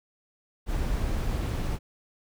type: noise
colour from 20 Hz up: brown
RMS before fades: -28 dBFS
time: 0.66-1.79 s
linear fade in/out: 50 ms
effects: none